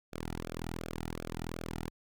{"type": "tone with flanger", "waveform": "sawtooth", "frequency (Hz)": 41.2, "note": "E1", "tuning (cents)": 0, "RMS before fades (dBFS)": -40, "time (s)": [0.12, 1.9], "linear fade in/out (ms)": 20, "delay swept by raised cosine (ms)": [1, 1.88], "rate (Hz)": 2.7, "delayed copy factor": -0.95, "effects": []}